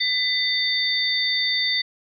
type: tone cluster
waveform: sine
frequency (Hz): 2007 / 3610 / 4558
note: B6 / A7 / C#8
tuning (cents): +27 / +44 / +47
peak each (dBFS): -24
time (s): 0-1.82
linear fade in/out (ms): 10
effects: none